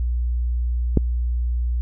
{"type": "click", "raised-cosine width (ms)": 3, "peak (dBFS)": -3, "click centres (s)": 0.973, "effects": ["added 60 Hz sine -19 dBFS peak until 1.81 s"]}